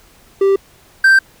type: tone pair in turn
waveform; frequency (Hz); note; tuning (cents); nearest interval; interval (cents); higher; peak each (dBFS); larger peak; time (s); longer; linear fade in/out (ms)
triangle; 391.5 / 1566; G4 / G6; -2 / -2; 2 octaves; 2400; second; -7 / -4; second; 0.41-0.56 / 1.04-1.19; neither; 5
effects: pink hiss -48 dBFS RMS until 1.4 s